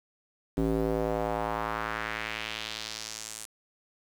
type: tone with band-pass filter sweep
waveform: square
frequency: 55 Hz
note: A1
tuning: in tune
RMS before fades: -32 dBFS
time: 0.57-3.46 s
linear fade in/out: 10 ms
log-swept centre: 300 to 9000 Hz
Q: 1.8
effects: 8-bit